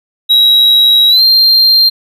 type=tone with pitch glide; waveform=triangle; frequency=3856 to 4181 Hz; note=B7 to C8; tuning=-42 to -2 cents; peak=-3 dBFS; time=0.29-1.9 s; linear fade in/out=20 ms; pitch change=+140 cents; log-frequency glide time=1.09-1.22 s; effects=none